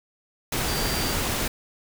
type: tone in noise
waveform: sine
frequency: 4699 Hz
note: D8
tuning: in tune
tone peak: -33 dBFS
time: 0.68-1.14 s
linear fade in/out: 5 ms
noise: pink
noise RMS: -26 dBFS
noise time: 0.52-1.48 s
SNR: -10 dB
effects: none